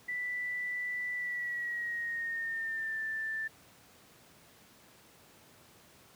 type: tone with pitch glide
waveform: sine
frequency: 1975.5 to 1770.2 Hz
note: B6 to A6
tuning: 0 to +10 cents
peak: -33 dBFS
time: 0.08-3.48 s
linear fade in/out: 10 ms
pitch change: -190 cents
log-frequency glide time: 1.14-3.01 s
effects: pink hiss -59 dBFS RMS until 6.15 s + high-pass 100 Hz 12 dB/octave